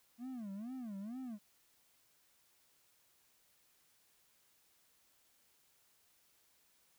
triangle tone with vibrato, 225.7 Hz, A3, 44 cents sharp, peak -40 dBFS, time 0.18-1.39 s, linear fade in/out 50 ms, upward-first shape sine, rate 2.2 Hz, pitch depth 260 cents each way, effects white hiss -72 dBFS RMS until 6.98 s

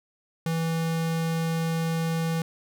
square tone, 164 Hz, E3, 9 cents flat, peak -25 dBFS, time 0.46-2.42 s, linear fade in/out 2 ms, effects none

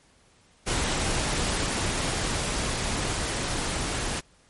pink noise with level ramp, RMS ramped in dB -26 to -29 dBFS, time 0.66-4.21 s, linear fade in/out 20 ms, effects pink hiss -60 dBFS RMS until 4.49 s + MP3 48 kbps

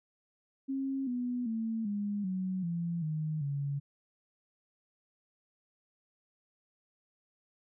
sine tone with pitch steps, 270 / 246.2 / 224.4 / 204.6 / 186.56 / 170.09 / 155.07 / 141.38 Hz, C#4 / B3 / A3 / G#3 / F#3 / F3 / D#3 / C#3, -45 / -5 / +34 / -26 / +15 / -45 / -6 / +34 cents, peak -31 dBFS, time 0.68-3.8 s, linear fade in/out 20 ms, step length 390 ms, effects none

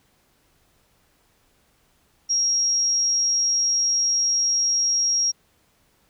sine tone, 5610 Hz, F8, 7 cents sharp, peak -18 dBFS, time 2.29-5.32 s, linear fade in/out 20 ms, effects pink hiss -63 dBFS RMS until 6.09 s

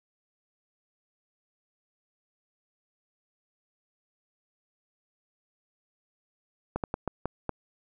slowing click train, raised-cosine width 1 ms, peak -15 dBFS, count 6, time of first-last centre 6.76-7.493 s, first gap 78 ms, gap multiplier 1.32, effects none

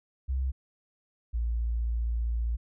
sine tone pair in turn, 65.41 / 57.59 Hz, C2 / A#1, 0 / -20 cents, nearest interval major second, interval 220 cents, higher first, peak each -26 dBFS, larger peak neither, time 0.28-0.52 / 1.33-2.57 s, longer second, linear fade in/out 20 ms, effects none

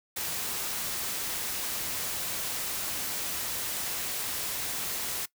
white noise, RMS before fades -33 dBFS, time 0.16-5.26 s, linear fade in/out 10 ms, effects noise-tail reverb RT60 0.1 s tail -20 dB re dry

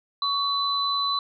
sine tone pair together, 1124 / 4005 Hz, C#6 / B7, +24 / +23 cents, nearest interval octave + minor seventh, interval 2199 cents, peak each -25 dBFS, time 0.22-1.19 s, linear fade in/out 2 ms, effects none

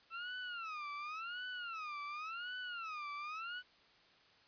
30% pulse tone with vibrato, 1318.5 Hz, E6, in tune, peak -39 dBFS, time 0.1-3.63 s, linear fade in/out 50 ms, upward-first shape sine, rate 0.91 Hz, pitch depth 220 cents each way, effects white hiss -66 dBFS RMS until 4.47 s + resampled to 11025 Hz

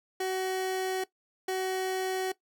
30% pulse tone pair in turn, 375.6 / 375.6 Hz, F#4 / F#4, +26 / +26 cents, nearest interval unison, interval 0 cents, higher neither, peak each -26 dBFS, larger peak neither, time 0.2-1.04 / 1.48-2.32 s, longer neither, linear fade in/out 5 ms, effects noise-tail reverb RT60 0.1 s tail -18 dB re dry

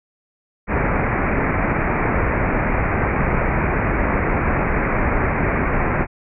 pink low-pass noise, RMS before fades -19 dBFS, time 0.67-6.07 s, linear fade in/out 50 ms, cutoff 2400 Hz, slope 96 dB/octave, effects none

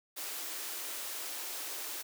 white high-pass noise, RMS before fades -40 dBFS, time 0.16-2.03 s, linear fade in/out 20 ms, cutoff 280 Hz, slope 96 dB/octave, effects none

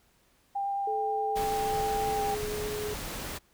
sine tone with vibrato, 796 Hz, G5, 26 cents sharp, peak -28 dBFS, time 0.55-2.35 s, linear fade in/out 10 ms, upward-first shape triangle, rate 9.4 Hz, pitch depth 9 cents each way
sine tone with pitch glide, 432.5 to 421.4 Hz, A4 to G#4, -30 to +25 cents, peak -32 dBFS, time 0.87-2.94 s, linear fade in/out 5 ms, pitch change -45 cents, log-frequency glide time 2.14-2.24 s
pink noise, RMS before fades -37 dBFS, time 1.35-3.39 s, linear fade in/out 20 ms
effects pink hiss -66 dBFS RMS until 3.53 s

